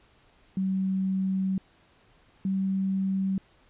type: tone pair in turn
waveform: sine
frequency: 190.4 / 192.17 Hz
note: F#3 / G3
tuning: +50 / -34 cents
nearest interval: unison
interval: 16 cents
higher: second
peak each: -24 dBFS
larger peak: neither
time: 0.57-1.58 / 2.45-3.38 s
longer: first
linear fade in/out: 2 ms
effects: pink hiss -61 dBFS RMS until 3.69 s + resampled to 8000 Hz